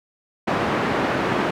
pink band-pass noise, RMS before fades -22 dBFS, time 0.47-1.51 s, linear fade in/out 10 ms, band 200 to 1800 Hz, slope 12 dB/octave, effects none

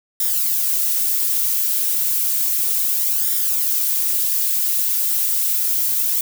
violet noise with flanger, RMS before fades -19 dBFS, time 0.2-6.21 s, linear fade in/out 2 ms, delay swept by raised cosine 0.56 to 5.76 ms, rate 0.32 Hz, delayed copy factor +0.7, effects none

